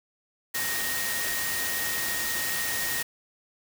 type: tone in noise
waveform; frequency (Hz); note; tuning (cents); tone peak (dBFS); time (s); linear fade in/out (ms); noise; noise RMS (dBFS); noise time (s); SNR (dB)
sine; 1864.7; A#6; 0; -32; 0.54-3.03; 10; white; -30; 0.54-3.03; -5
effects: none